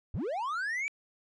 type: linear sweep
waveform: triangle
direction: up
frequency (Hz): 55 to 2342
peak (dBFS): -29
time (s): 0.14-0.88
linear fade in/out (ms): 0
effects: resampled to 22050 Hz